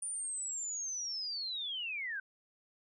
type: linear sweep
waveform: sine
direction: down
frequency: 9397 to 1504 Hz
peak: -36 dBFS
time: 0.02-2.2 s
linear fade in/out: 5 ms
effects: none